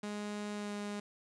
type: tone with pitch glide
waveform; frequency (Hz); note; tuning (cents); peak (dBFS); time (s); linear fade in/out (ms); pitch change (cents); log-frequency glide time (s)
sawtooth; 207.7 to 205.7; G#3 to G#3; 0 to -16; -34; 0.03-1; 5; -16; 0.54-0.72
effects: resampled to 22050 Hz + 10-bit

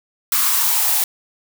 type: noise with high-pass filter sweep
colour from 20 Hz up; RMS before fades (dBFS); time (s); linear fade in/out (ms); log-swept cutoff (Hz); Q
blue; -17; 0.32-1.04; 2; 1200 to 710; 4.6
effects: none

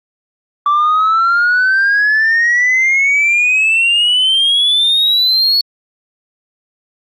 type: exponential sweep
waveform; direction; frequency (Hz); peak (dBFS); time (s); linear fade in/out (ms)
sine; up; 1158 to 4416; -7; 0.66-5.61; 2
effects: tanh soft clip ceiling -7 dBFS + Opus 48 kbps

